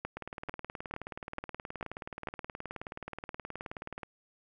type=two click trains; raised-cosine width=0.5 ms; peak=-20 / -24 dBFS; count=6 / 74; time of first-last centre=0.05-2.272 / 0.17-4.032 s; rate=2.25 / 18.9 Hz; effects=none